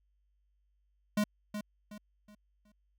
square tone with echo, 208.9 Hz, G#3, 10 cents sharp, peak -27 dBFS, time 1.17-1.24 s, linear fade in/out 5 ms, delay 370 ms, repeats 4, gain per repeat -9 dB, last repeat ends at 2.72 s, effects added 50 Hz sine -70 dBFS peak until 2.98 s

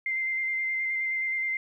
sine tone with vibrato, 2088 Hz, C7, 4 cents flat, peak -26 dBFS, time 0.06-1.57 s, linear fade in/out 2 ms, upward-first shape square, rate 9.5 Hz, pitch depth 12 cents each way, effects 11-bit

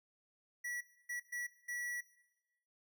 square tone bursts at uneven times, 1941 Hz, B6, 31 cents flat, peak -40 dBFS, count 4, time 0.64-0.81 / 1.09-1.2 / 1.32-1.47 / 1.68-2.01 s, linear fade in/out 10 ms, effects noise-tail reverb RT60 1.0 s tail -17 dB re dry

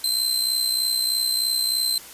sawtooth tone with amplitude modulation, 4102 Hz, C8, 35 cents flat, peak -15 dBFS, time 0.04-1.98 s, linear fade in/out 2 ms, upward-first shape sine, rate 63.2 Hz, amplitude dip 55%, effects white hiss -42 dBFS RMS until 2.13 s + resampled to 32000 Hz

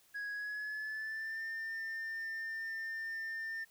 sine tone with pitch glide, 1661.2 to 1801.1 Hz, G#6 to A6, 0 to +40 cents, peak -35 dBFS, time 0.14-3.65 s, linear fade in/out 20 ms, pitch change +140 cents, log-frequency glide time 0.32-1.44 s, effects tanh soft clip ceiling -37 dBFS + white hiss -67 dBFS RMS until 3.7 s

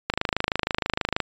click train, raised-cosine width 0.3 ms, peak -6 dBFS, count 30, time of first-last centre 0.1-1.203 s, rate 26.3 Hz, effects resampled to 16000 Hz

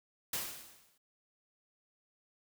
white noise with exponential decay, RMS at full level -34 dBFS, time 0.33-0.98 s, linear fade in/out 5 ms, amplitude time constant 140 ms, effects none

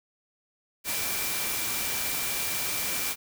sine tone in noise, 2349 Hz, D7, in tune, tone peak -38 dBFS, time 0.84-3.16 s, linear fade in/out 50 ms, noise white, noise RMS -30 dBFS, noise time 0.84-3.16 s, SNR -11 dB, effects none

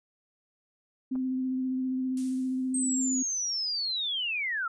sine tone with vibrato, 258.6 Hz, C4, 20 cents flat, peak -27 dBFS, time 1.11-3.23 s, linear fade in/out 10 ms, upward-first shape sine, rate 15 Hz, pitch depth 15 cents each way
clicks, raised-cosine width 1 ms, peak -34 dBFS, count 2, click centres 1.154 / 1.159 s
violet noise with exponential decay, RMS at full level -37 dBFS, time 2.17-2.96 s, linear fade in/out 2 ms, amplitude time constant 170 ms
sine linear sweep, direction down, 8372 to 1300 Hz, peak -28 dBFS, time 2.74-4.68 s, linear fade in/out 5 ms
effects resampled to 22050 Hz

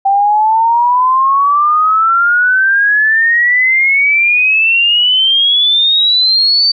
sine exponential sweep, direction up, 779 to 4611 Hz, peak -7 dBFS, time 0.05-6.72 s, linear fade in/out 10 ms, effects none

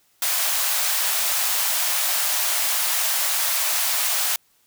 white high-pass noise, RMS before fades -22 dBFS, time 0.22-4.36 s, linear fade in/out 2 ms, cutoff 590 Hz, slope 48 dB/octave, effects white hiss -62 dBFS RMS until 4.66 s

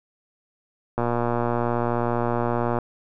click train, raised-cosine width 1 ms, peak -10 dBFS, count 216, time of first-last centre 0.98-2.787 s, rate 119 Hz, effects none

